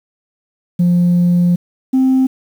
sine tone pair in turn, 175.6 / 261.6 Hz, F3 / C4, +10 / 0 cents, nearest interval perfect fifth, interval 690 cents, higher second, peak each -7 dBFS, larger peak neither, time 0.79-1.56 / 1.93-2.27 s, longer first, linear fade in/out 10 ms, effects tanh soft clip ceiling -7 dBFS + 7-bit

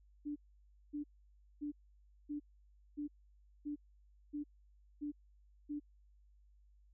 sine tone bursts, 293.7 Hz, D4, in tune, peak -38 dBFS, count 9, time 0.25-5.8 s, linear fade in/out 20 ms, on 110 ms, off 570 ms, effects added 50 Hz sine -63 dBFS peak until 6.93 s

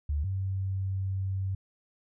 sine tone pair in turn, 73.42 / 95.88 Hz, D2 / G2, 0 / -38 cents, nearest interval perfect fourth, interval 462 cents, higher second, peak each -26 / -28 dBFS, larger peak first, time 0.09-0.24 / 0.24-1.55 s, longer second, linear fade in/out 5 ms, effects none

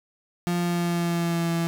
35% pulse tone with pitch glide, 174.61 to 167.79 Hz, F3 to E3, 0 to +31 cents, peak -21 dBFS, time 0.47-1.67 s, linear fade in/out 0 ms, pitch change -69 cents, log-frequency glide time 0.58-1.51 s, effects none

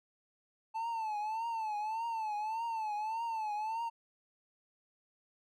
triangle tone with vibrato, 880 Hz, A5, in tune, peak -32 dBFS, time 0.74-3.9 s, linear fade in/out 20 ms, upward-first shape triangle, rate 1.7 Hz, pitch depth 110 cents each way, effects none

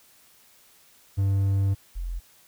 triangle / sine tone pair in turn, 98 / 43.28 Hz, G2 / F1, 0 / -15 cents, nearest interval octave + major second, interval 1415 cents, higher first, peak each -18 / -28 dBFS, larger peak first, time 1.17-1.75 / 1.95-2.2 s, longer first, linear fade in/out 20 ms, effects white hiss -57 dBFS RMS until 2.47 s

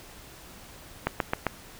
click train, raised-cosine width 0.5 ms, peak -9 dBFS, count 4, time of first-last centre 1.07-1.467 s, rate 7.56 Hz, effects pink hiss -48 dBFS RMS until 1.79 s

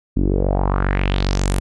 sawtooth tone with low-pass filter sweep, 47.4 Hz, F#1, 43 cents sharp, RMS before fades -18 dBFS, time 0.16-1.6 s, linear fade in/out 10 ms, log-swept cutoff 260 to 11000 Hz, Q 3.3, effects none

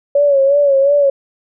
sine tone with vibrato, 560 Hz, C#5, 18 cents sharp, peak -8 dBFS, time 0.15-1.1 s, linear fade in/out 5 ms, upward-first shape sine, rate 2.8 Hz, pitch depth 62 cents each way, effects none

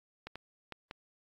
clicks, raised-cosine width 0.3 ms, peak -26 dBFS, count 4, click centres 0.27 / 0.356 / 0.723 / 0.911 s, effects AAC 48 kbps

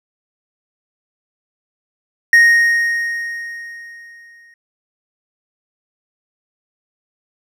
triangle tone with exponential decay, 1864.7 Hz, A#6, in tune, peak -3 dBFS, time 2.33-4.54 s, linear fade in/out 2 ms, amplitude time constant 480 ms, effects none

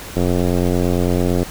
click train, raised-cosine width 2 ms, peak -5 dBFS, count 113, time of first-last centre 0.17-1.43 s, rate 88.9 Hz, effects pink hiss -33 dBFS RMS until 1.5 s

